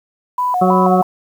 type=tone with vibrato; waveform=sine; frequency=850 Hz; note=G#5; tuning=40 cents sharp; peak=-14 dBFS; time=0.38-1.03 s; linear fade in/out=5 ms; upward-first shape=square; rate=3.1 Hz; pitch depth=270 cents each way
type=harmonic tone; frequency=185 Hz; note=F#3; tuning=in tune; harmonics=1 / 2 / 3 / 4 / 6 / 7; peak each=-14 / -17 / -19 / -20 / -22 / -22 dBFS; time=0.61-1.02 s; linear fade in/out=10 ms
effects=7-bit